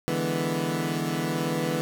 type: chord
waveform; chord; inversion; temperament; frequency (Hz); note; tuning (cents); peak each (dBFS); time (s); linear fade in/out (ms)
20% pulse; E dominant seventh; third; equal; 146.83 / 164.81 / 207.7 / 246.9; D3 / E3 / G#3 / B3; 0 / 0 / 0 / 0; -27 / -24 / -30 / -26; 0.08-1.81; 0
effects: none